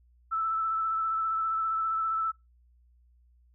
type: tone with vibrato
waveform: sine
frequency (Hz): 1318.5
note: E6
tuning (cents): 0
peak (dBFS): -26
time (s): 0.31-2.32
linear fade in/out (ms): 20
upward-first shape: sine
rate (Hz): 15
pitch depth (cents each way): 19
effects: noise-tail reverb RT60 0.2 s tail -24 dB re dry + added 60 Hz sine -59 dBFS peak until 3.54 s